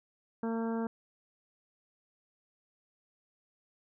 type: harmonic tone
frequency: 227.5 Hz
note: A#3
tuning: 42 cents flat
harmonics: 1 / 2 / 3 / 4 / 5 / 6 / 7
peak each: -32 / -37 / -44 / -43 / -50 / -49 / -51 dBFS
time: 0.43-0.87 s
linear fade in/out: 2 ms
effects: none